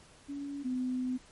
sine tone pair in turn, 282.8 / 253.8 Hz, C#4 / B3, +35 / +47 cents, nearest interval major second, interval 188 cents, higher first, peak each -36 / -30 dBFS, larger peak second, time 0.28-0.64 / 0.64-1.18 s, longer second, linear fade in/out 20 ms, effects pink hiss -58 dBFS RMS until 1.31 s + MP3 48 kbps

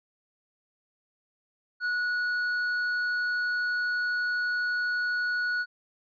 triangle tone with tanh clipping, 1464 Hz, F#6, 19 cents flat, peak -27 dBFS, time 1.8-5.66 s, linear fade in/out 50 ms, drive 11 dB, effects resampled to 11025 Hz

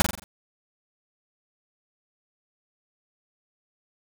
pink noise with echo, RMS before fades -17 dBFS, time 0-0.02 s, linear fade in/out 0 ms, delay 44 ms, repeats 5, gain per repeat -6 dB, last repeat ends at 0.24 s, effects none

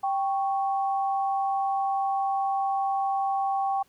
sine tone pair together, 784 / 1108.7 Hz, G5 / C#6, 0 / 0 cents, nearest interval tritone, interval 600 cents, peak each -24 / -32 dBFS, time 0.03-3.83 s, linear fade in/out 10 ms, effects pink hiss -64 dBFS RMS until 3.88 s

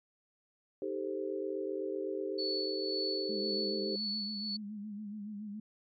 sine chord, A half-diminished seventh, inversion second, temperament equal with one note detuned, 313.1 / 392 / 440 / 523.3 Hz, Eb4 / G4 / A4 / C5, +11 / 0 / 0 / 0 cents, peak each -41 / -36 / -41 / -41 dBFS, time 0.82-3.96 s, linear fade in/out 2 ms
sine tone with tremolo, 4435 Hz, C#8, in tune, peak -33 dBFS, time 2.38-4.57 s, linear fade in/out 10 ms, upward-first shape sine, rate 1.9 Hz, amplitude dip 45%
sine tone with vibrato, 208.4 Hz, G#3, 6 cents sharp, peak -39 dBFS, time 3.29-5.6 s, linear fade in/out 5 ms, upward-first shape sine, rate 7.1 Hz, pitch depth 62 cents each way
effects MP3 64 kbps

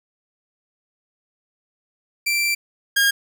sawtooth tone pair in turn, 2349 / 1623.2 Hz, D7 / G#6, 0 / -40 cents, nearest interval tritone, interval 640 cents, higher first, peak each -15 / -11 dBFS, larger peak second, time 2.26-2.55 / 2.96-3.11 s, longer first, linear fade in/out 10 ms, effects none

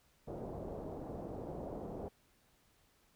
white low-pass noise, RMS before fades -44 dBFS, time 0.27-2.09 s, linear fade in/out 10 ms, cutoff 640 Hz, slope 24 dB/octave, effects pink hiss -71 dBFS RMS until 3.15 s

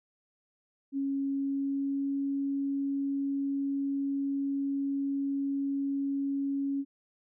sine tone with pitch glide, 275.3 to 277.4 Hz, C#4 to C#4, -12 to +1 cents, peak -28 dBFS, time 0.92-6.85 s, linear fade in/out 50 ms, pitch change +13 cents, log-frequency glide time 1.28-2.14 s, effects none

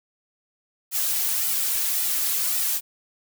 blue noise with flanger, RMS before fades -24 dBFS, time 0.91-2.81 s, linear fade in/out 50 ms, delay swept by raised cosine 1.8 to 3.3 ms, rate 1.8 Hz, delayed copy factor -0.7, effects none

